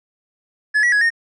triangle tone with pitch steps, 1708 / 1932 / 1674 / 1844 Hz, G#6 / B6 / G#6 / A#6, +48 / -39 / +13 / -19 cents, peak -11 dBFS, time 0.74-1.104 s, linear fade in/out 20 ms, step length 91 ms, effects resampled to 24000 Hz

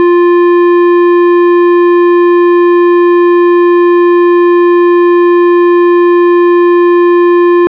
sine tone with tanh clipping, 349.2 Hz, F4, in tune, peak -5 dBFS, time 0-7.67 s, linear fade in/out 0 ms, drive 16 dB, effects low-pass 2000 Hz 12 dB/octave

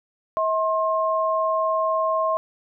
sine tone pair together, 642.1 / 1066 Hz, E5 / C6, -46 / +32 cents, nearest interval major sixth, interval 878 cents, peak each -22 dBFS, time 0.37-2.37 s, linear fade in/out 0 ms, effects none

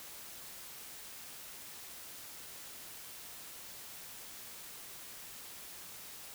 silence, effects white hiss -49 dBFS RMS until 6.34 s

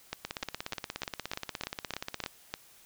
two click trains, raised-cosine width 0.2 ms, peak -17 / -16 dBFS, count 35 / 9, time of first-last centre 0.25-2.262 / 0.13-2.54 s, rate 16.9 / 3.32 Hz, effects white hiss -58 dBFS RMS until 2.85 s

